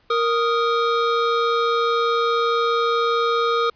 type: tone pair together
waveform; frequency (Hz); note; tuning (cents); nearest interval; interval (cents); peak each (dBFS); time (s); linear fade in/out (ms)
square; 466.2 / 1244.5; A#4 / D#6; 0 / 0; octave + perfect fourth; 1700; -21; 0.1-3.7; 5
effects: pink hiss -60 dBFS RMS until 3.75 s + resampled to 11025 Hz